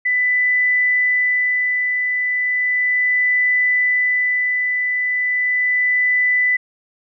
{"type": "tone with tremolo", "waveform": "sine", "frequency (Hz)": 1993, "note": "B6", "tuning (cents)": 15, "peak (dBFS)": -13, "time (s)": [0.05, 6.57], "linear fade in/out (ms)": 10, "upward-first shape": "sine", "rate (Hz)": 0.36, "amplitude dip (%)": 35, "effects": []}